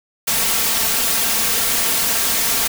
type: noise with comb filter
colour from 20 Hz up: white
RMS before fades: -18 dBFS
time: 0.27-2.68 s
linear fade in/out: 10 ms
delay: 4.4 ms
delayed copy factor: +0.55
effects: none